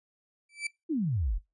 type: tone with exponential growth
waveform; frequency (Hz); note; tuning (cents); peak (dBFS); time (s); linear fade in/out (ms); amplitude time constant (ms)
40% pulse; 2321; D7; -21; -27; 0.49-0.67; 5; 38
type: exponential sweep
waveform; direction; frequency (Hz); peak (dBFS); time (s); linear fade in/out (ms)
sine; down; 352 to 38.74; -26; 0.89-1.39; 20
effects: noise-tail reverb RT60 0.2 s tail -21 dB re dry + resampled to 24000 Hz